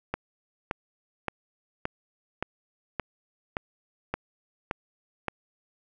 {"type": "click train", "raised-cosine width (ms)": 0.5, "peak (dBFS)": -13, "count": 10, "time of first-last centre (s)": [0.14, 5.283], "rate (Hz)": 1.75, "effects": []}